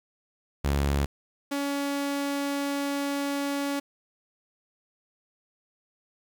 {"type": "tone pair in turn", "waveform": "sawtooth", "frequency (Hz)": [70.5, 282], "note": ["C#2", "C#4"], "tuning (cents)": [30, 30], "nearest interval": "2 octaves", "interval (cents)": 2400, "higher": "second", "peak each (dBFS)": [-19, -23], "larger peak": "first", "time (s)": [[0.64, 1.06], [1.51, 3.8]], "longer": "second", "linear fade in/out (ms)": 10, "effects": ["9-bit"]}